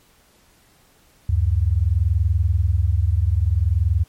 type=tone pair together; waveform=sine; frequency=73.9 / 94.45 Hz; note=D2 / F#2; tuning=+11 / +36 cents; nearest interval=major third; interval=425 cents; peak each=-18 dBFS; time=1.29-4.04 s; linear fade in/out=5 ms; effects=pink hiss -56 dBFS RMS until 4.08 s + MP3 64 kbps